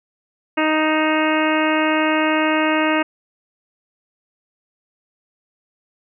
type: harmonic tone with a mistuned harmonic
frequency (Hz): 311.1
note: D#4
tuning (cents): 0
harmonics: 1 / 2 / 3 / 4 / 5 / 6 / 7 / 8 / 9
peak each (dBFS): -19 / -22 / -24 / -25 / -26 / -27 / -27 / -28 / -29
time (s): 0.57-3.03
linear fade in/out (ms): 10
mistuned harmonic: 8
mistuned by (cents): +34
effects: none